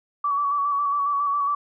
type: tone with vibrato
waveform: sine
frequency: 1142 Hz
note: D6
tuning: 49 cents flat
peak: -20 dBFS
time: 0.24-1.55 s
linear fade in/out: 5 ms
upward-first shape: square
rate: 7.3 Hz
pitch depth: 29 cents each way
effects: none